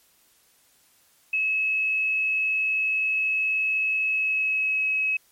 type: tone with pitch glide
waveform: sine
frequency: 2581 to 2562 Hz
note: E7 to E7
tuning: -37 to -50 cents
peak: -21 dBFS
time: 1.33-5.17 s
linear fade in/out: 5 ms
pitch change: -13 cents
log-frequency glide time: 4.06-4.88 s
effects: white hiss -61 dBFS RMS until 5.31 s + MP3 64 kbps